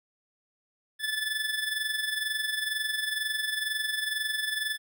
25% pulse tone with amplitude modulation, 1737 Hz, A6, 23 cents flat, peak -22 dBFS, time 0.99-4.78 s, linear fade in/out 50 ms, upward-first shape sine, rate 22.1 Hz, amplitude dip 60%, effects none

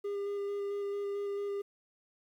triangle tone with vibrato, 403.3 Hz, G4, 49 cents sharp, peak -31 dBFS, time 0.04-1.62 s, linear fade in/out 10 ms, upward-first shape square, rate 4.5 Hz, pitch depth 9 cents each way, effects 11-bit

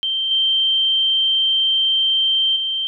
sine tone with level steps, 3136 Hz, G7, in tune, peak -18 / -14 / -19 dBFS, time 0.03-2.87 s, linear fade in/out 0 ms, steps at 0.31 / 2.56 s, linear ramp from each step 2 ms, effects none

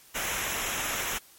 pink noise with comb filter, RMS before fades -31 dBFS, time 0.14-1.19 s, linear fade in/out 20 ms, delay 0.22 ms, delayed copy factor -0.75, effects white hiss -55 dBFS RMS until 1.38 s + MP3 64 kbps

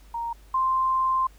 sine tone pair in turn, 932.3 / 1046.4 Hz, A#5 / C6, 0 / 0 cents, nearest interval major second, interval 200 cents, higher second, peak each -27 / -20 dBFS, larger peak second, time 0.14-0.33 / 0.54-1.27 s, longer second, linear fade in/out 5 ms, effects added 50 Hz sine -48 dBFS peak until 1.38 s + pink hiss -58 dBFS RMS until 1.38 s

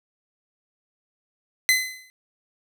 sawtooth tone with exponential decay, 2034 Hz, C7, 50 cents flat, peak -10 dBFS, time 1.69-2.1 s, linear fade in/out 0 ms, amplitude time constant 89 ms, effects none

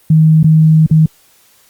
sine tone with dropouts, 157.7 Hz, D#3, 24 cents sharp, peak -4 dBFS, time 0.1-1.06 s, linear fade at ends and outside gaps 5 ms, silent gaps 0.431-0.442 / 0.864-0.91 s, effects white hiss -49 dBFS RMS until 1.69 s + Opus 32 kbps

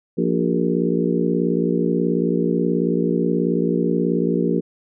harmonic tone with a mistuned harmonic, 58.5 Hz, A#1, 7 cents sharp, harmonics 3 / 4 / 5 / 6 / 7 / 8, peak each -22 / -23 / -24 / -25 / -25 / -26 dBFS, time 0.17-4.61 s, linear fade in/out 20 ms, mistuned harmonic 6, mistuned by +66 cents, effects none

